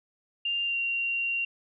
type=tone with pitch glide; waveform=sine; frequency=2794 to 2760 Hz; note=F7 to F7; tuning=0 to -21 cents; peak=-26 dBFS; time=0.45-1.45 s; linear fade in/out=5 ms; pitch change=-21 cents; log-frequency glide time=0.64-0.77 s; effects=none